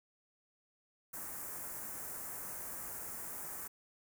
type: band-stop noise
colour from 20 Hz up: white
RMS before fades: -44 dBFS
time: 1.13-3.68 s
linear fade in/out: 10 ms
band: 1800 to 7200 Hz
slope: 24 dB/octave
effects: none